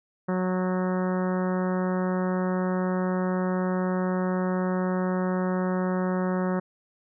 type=harmonic tone with a mistuned harmonic; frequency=184 Hz; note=F#3; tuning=9 cents flat; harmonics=1 / 2 / 3 / 4 / 5 / 6 / 7 / 8 / 9 / 10; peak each=-25 / -31 / -32 / -39 / -38 / -39 / -40 / -43 / -45 / -45 dBFS; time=0.28-6.6 s; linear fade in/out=10 ms; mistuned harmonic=9; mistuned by=-20 cents; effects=none